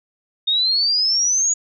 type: exponential sweep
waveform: sine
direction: up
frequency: 3664 to 6850 Hz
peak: -15 dBFS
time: 0.47-1.54 s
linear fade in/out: 10 ms
effects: none